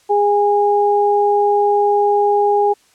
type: tone pair together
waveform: sine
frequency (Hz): 410 / 820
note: G#4 / G#5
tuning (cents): -22 / -22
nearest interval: octave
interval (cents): 1200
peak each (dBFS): -14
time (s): 0.09-2.74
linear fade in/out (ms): 20
effects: white hiss -54 dBFS RMS until 2.94 s + low-pass 9000 Hz 12 dB/octave